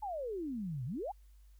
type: exponential two-way sweep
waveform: sine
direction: down then up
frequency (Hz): 880 to 116.7 to 880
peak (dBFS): -36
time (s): 0.02-1.12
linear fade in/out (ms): 10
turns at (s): 0.85
effects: added 50 Hz sine -56 dBFS peak until 1.59 s + white hiss -75 dBFS RMS until 1.59 s